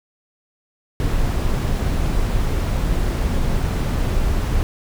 brown noise, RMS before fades -19 dBFS, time 1-4.63 s, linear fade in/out 0 ms, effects none

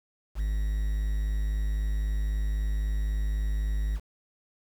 triangle tone with quantisation, 51.9 Hz, G#1, in tune, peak -23 dBFS, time 0.35-4 s, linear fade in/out 50 ms, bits 8, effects none

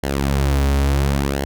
sawtooth tone with flanger, 69.3 Hz, C#2, in tune, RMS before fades -18 dBFS, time 0.03-1.45 s, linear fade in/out 5 ms, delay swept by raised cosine 0.81 to 6.01 ms, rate 0.72 Hz, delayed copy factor -0.65, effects none

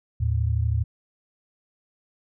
sine tone pair together, 78.4 / 110.87 Hz, D#2 / A2, +14 / +14 cents, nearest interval tritone, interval 600 cents, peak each -23 dBFS, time 0.2-0.84 s, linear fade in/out 10 ms, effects none

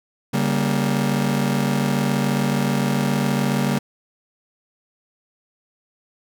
40% pulse chord, G diminished, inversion second, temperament just, 141.12 / 196 / 235.2 Hz, Db3 / G3 / Bb3, +31 / 0 / +16 cents, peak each -22 dBFS, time 0.33-3.79 s, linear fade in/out 10 ms, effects none

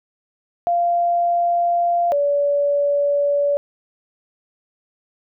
sine tone pair in turn, 693 / 572.8 Hz, F5 / D5, -14 / -43 cents, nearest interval minor third, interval 329 cents, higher first, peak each -15 dBFS, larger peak neither, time 0.67-2.12 / 2.12-3.57 s, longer neither, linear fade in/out 0 ms, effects none

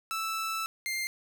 sawtooth tone pair in turn, 1318.5 / 2103 Hz, E6 / C7, 0 / +8 cents, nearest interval minor sixth, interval 808 cents, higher second, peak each -27 dBFS, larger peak neither, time 0.11-0.66 / 0.86-1.07 s, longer first, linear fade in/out 0 ms, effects none

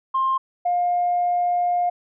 sine tone pair in turn, 1059 / 708.2 Hz, C6 / F5, +21 / +24 cents, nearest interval perfect fifth, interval 697 cents, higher first, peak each -17 dBFS, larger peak neither, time 0.14-0.38 / 0.65-1.9 s, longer second, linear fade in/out 10 ms, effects tanh soft clip ceiling -13 dBFS

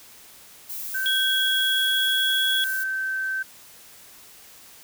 violet noise, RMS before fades -33 dBFS, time 0.69-2.84 s, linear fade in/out 10 ms
sine tone, 1547 Hz, G6, 23 cents flat, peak -24 dBFS, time 0.94-3.43 s, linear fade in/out 10 ms
triangle tone with pitch glide, 3322 to 3345 Hz, G#7 to G#7, 0 to +12 cents, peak -20 dBFS, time 1.06-2.64 s, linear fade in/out 0 ms, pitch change +12 cents, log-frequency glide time 1.46-2.53 s
effects white hiss -48 dBFS RMS until 4.83 s

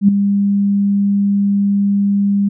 sine tone with ADSR envelope, 200.6 Hz, G3, 40 cents sharp, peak -3 dBFS, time 0.01-2.49 s, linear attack 74 ms, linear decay 5 ms, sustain -8 dB, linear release 11 ms, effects none

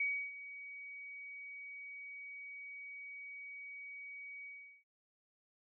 sine tone with ADSR envelope, 2260 Hz, C#7, 33 cents sharp, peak -31 dBFS, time 0-4.84 s, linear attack 5 ms, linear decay 310 ms, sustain -15 dB, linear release 390 ms, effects none

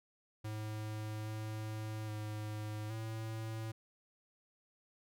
square tone with pitch steps, 107.7 / 108.5 / 106.7 / 111.1 Hz, A2 / A2 / G#2 / A2, -37 / -24 / +47 / +17 cents, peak -40 dBFS, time 0.44-3.72 s, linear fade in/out 10 ms, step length 820 ms, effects none

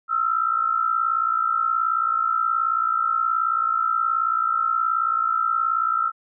sine tone pair together, 1292.3 / 1351 Hz, E6 / E6, -35 / +42 cents, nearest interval minor second, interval 77 cents, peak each -23 / -21 dBFS, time 0.08-6.12 s, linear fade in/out 50 ms, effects none

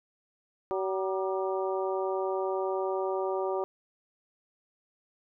harmonic tone with a mistuned harmonic, 190 Hz, F#3, 46 cents sharp, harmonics 2 / 3 / 4 / 5 / 6, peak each -30 / -34 / -36 / -38 / -40 dBFS, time 0.71-3.64 s, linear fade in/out 0 ms, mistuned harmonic 6, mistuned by +75 cents, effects none

